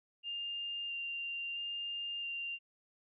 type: tone with vibrato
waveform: sine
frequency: 2794 Hz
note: F7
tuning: in tune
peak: -37 dBFS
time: 0.23-2.59 s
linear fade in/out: 50 ms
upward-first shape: square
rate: 0.75 Hz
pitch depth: 8 cents each way
effects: none